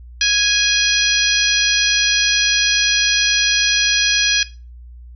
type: harmonic tone with a mistuned harmonic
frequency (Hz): 830.6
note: G#5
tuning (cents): 0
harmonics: 2 / 3 / 4 / 5 / 6 / 7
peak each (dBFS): -20 / -20 / -20 / -20 / -20 / -20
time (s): 0.21-4.43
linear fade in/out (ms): 2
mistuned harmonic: 4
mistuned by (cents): -24
effects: noise-tail reverb RT60 0.3 s tail -17 dB re dry + added 60 Hz sine -35 dBFS peak until 5.15 s